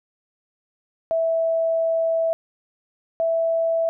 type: tone pair in turn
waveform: sine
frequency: 656 / 659 Hz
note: E5 / E5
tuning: -9 / -1 cents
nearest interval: unison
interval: 8 cents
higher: second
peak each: -18 dBFS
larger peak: neither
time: 1.11-2.33 / 3.2-3.89 s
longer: first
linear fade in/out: 0 ms
effects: none